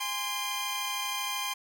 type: tone cluster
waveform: sawtooth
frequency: 819 / 1040 / 2416 / 3153 Hz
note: G#5 / C6 / D7 / G7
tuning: -24 / -11 / +48 / +9 cents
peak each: -36 / -31 / -35 / -32 dBFS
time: 0-1.54 s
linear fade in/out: 10 ms
effects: none